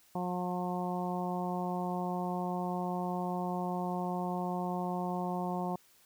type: harmonic tone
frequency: 179.5 Hz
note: F3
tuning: 48 cents sharp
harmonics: 1 / 2 / 3 / 4 / 5 / 6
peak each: -35 / -40 / -43 / -38 / -40 / -45 dBFS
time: 0.15-5.76 s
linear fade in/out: 5 ms
effects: white hiss -64 dBFS RMS until 6.05 s